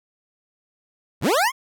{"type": "linear sweep", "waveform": "25% pulse", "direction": "up", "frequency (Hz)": [50.3, 1112], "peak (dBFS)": -13, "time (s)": [1.21, 1.52], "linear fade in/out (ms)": 50, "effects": []}